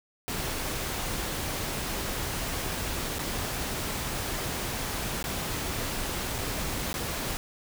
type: noise with dropouts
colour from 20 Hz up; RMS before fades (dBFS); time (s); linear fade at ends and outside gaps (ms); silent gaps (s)
pink; -32; 0.28-7.37; 0; 3.185-3.192 / 5.227-5.241 / 6.382-6.386 / 6.93-6.941
effects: none